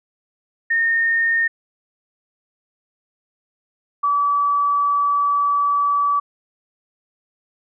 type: tone pair in turn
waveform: sine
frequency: 1833 / 1149 Hz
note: A#6 / D6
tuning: -30 / -38 cents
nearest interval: minor sixth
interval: 808 cents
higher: first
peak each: -15 dBFS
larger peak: neither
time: 0.7-1.48 / 4.03-6.2 s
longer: second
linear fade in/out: 10 ms
effects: none